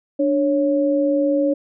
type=tone pair together; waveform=sine; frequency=293.7 / 553.3 Hz; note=D4 / C#5; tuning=0 / -3 cents; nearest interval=major seventh; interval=1097 cents; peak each=-18 dBFS; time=0.19-1.54 s; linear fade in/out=10 ms; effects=none